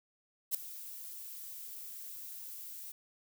violet noise with ADSR envelope, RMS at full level -29 dBFS, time 0.51-2.92 s, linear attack 35 ms, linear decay 5 ms, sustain -17 dB, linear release 5 ms, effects none

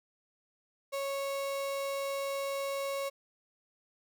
35% pulse tone, 552 Hz, C#5, 7 cents flat, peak -31 dBFS, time 0.92-3.1 s, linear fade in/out 20 ms, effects none

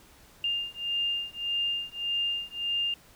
sine beating tone pair, 2805 / 2806.7 Hz, F7 / F7, +7 / +8 cents, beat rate 1.7 Hz, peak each -31 dBFS, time 0.44-2.94 s, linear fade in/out 2 ms, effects pink hiss -56 dBFS RMS until 3.15 s

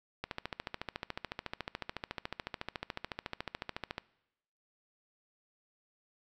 click train, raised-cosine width 0.3 ms, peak -20 dBFS, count 53, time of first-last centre 0.24-3.981 s, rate 13.9 Hz, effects noise-tail reverb RT60 0.9 s tail -22 dB re dry

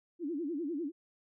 sine tone with vibrato, 311.1 Hz, D#4, in tune, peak -33 dBFS, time 0.19-0.92 s, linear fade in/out 50 ms, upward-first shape sine, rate 10 Hz, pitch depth 220 cents each way, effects none

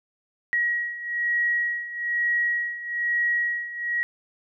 sine beating tone pair, 1904 / 1905.1 Hz, A#6 / A#6, +36 / +37 cents, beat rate 1.1 Hz, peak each -28 / -24 dBFS, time 0.53-4.03 s, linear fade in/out 0 ms, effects none

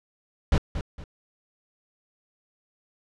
brown noise with echo, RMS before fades -19 dBFS, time 0.52-0.58 s, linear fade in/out 2 ms, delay 230 ms, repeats 2, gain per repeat -10 dB, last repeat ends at 1.04 s, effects low-pass 6000 Hz 12 dB/octave

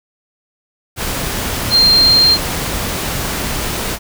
sine tone in noise, 4186 Hz, C8, in tune, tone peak -7 dBFS, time 1.7-2.38 s, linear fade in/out 50 ms, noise pink, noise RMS -20 dBFS, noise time 0.96-3.99 s, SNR +10 dB, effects none

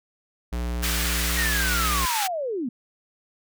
square tone, 59.8 Hz, A#1, 45 cents sharp, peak -26 dBFS, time 0.52-2.06 s, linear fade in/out 10 ms
pink high-pass noise, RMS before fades -27 dBFS, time 0.82-2.28 s, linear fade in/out 20 ms, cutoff 1300 Hz, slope 24 dB/octave
sine linear sweep, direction down, 1900 to 219.6 Hz, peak -25 dBFS, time 1.37-2.69 s, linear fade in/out 5 ms
effects none

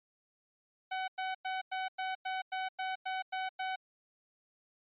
sawtooth tone bursts, 753 Hz, F#5, 30 cents sharp, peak -30 dBFS, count 11, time 0.91-3.76 s, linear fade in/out 10 ms, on 170 ms, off 98 ms, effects resampled to 8000 Hz

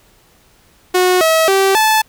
sawtooth tone with pitch steps, 365 / 644 / 388 / 871 Hz, F#4 / E5 / G4 / A5, -24 / -41 / -18 / -18 cents, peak -6 dBFS, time 0.94-2.02 s, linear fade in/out 10 ms, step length 270 ms, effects pink hiss -51 dBFS RMS until 2.08 s

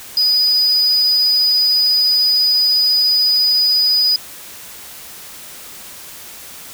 triangle tone, 4957 Hz, D#8, 7 cents flat, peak -10 dBFS, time 0.17-4.16 s, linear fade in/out 2 ms, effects white hiss -35 dBFS RMS until 6.73 s

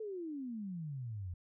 sine exponential sweep, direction down, 448.2 to 84.5 Hz, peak -39 dBFS, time 0-1.34 s, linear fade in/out 5 ms, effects none

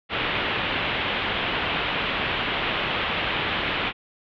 white low-pass noise, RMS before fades -26 dBFS, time 0.09-3.93 s, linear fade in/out 50 ms, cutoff 3400 Hz, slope 48 dB/octave, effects none

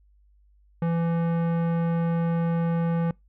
sine tone with tanh clipping, 167.7 Hz, E3, 30 cents sharp, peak -24 dBFS, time 0.82-3.11 s, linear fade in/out 2 ms, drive 17 dB, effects noise-tail reverb RT60 0.2 s tail -25 dB re dry + added 50 Hz sine -56 dBFS peak until 3.28 s

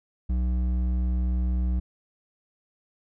sine tone with hard clipping, 61.74 Hz, B1, in tune, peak -24 dBFS, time 0.29-1.8 s, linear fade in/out 10 ms, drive 8 dB, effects none

